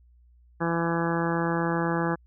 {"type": "harmonic tone", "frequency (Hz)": 167.8, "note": "E3", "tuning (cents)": 31, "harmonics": [1, 2, 3, 4, 5, 6, 7, 8, 9, 10], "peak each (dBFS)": [-28, -29, -32, -38, -33, -36, -35, -39, -37, -36], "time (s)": [0.6, 2.16], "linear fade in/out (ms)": 20, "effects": ["added 60 Hz sine -54 dBFS peak until 2.26 s"]}